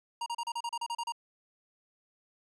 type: tone bursts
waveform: square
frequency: 940 Hz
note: A#5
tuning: 14 cents sharp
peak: -33 dBFS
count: 11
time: 0.21-1.122 s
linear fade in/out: 5 ms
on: 52 ms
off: 34 ms
effects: resampled to 22050 Hz